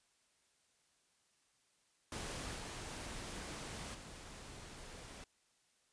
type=noise with level steps; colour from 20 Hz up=pink; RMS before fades=-44 / -46 / -52 dBFS; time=2.12-5.24 s; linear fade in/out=2 ms; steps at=2.55 / 3.94 s; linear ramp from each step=10 ms; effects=white hiss -75 dBFS RMS until 5.92 s + resampled to 22050 Hz